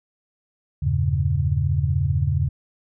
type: chord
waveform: sine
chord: E diminished seventh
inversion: none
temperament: equal with one note detuned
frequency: 82.41 / 98 / 116.54 / 139.15 Hz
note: E2 / G2 / Bb2 / Db3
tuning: 0 / 0 / 0 / +7 cents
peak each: -23 / -24 / -28 / -22 dBFS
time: 0.82-2.49 s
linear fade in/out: 10 ms
effects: none